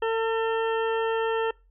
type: harmonic tone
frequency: 450.5 Hz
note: A4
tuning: 41 cents sharp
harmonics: 1 / 2 / 3 / 4 / 6 / 7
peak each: -24 / -30 / -34 / -36 / -40 / -41 dBFS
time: 0.02-1.51 s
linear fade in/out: 5 ms
effects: noise-tail reverb RT60 0.3 s tail -25 dB re dry + added 45 Hz sine -56 dBFS peak until 1.7 s